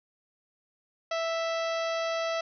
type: harmonic tone with a mistuned harmonic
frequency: 659.3 Hz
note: E5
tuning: in tune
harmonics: 1 / 2 / 3 / 4 / 5 / 6 / 7 / 8 / 9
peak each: -29 / -35 / -39 / -41 / -43 / -45 / -46 / -47 / -48 dBFS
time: 1.11-2.41 s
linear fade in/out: 5 ms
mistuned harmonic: 5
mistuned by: -21 cents
effects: none